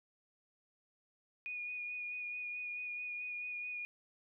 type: tone with vibrato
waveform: sine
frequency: 2457 Hz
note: D#7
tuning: 22 cents flat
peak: -39 dBFS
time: 1.46-3.85 s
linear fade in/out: 0 ms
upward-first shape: sine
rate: 4.6 Hz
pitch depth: 18 cents each way
effects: none